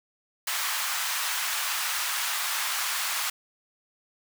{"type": "high-pass noise", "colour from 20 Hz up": "pink", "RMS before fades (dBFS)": -29, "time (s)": [0.47, 3.3], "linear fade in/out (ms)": 5, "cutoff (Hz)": 990, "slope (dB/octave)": 24, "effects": []}